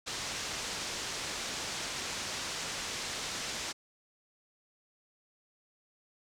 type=low-pass noise; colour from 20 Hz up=white; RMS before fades=-38 dBFS; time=0.06-3.73 s; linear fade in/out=20 ms; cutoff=7000 Hz; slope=24 dB/octave; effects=none